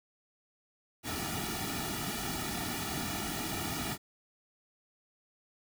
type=noise with comb filter; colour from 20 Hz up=pink; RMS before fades=-36 dBFS; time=1.03-3.98 s; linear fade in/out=50 ms; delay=1.9 ms; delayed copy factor=-0.95; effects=none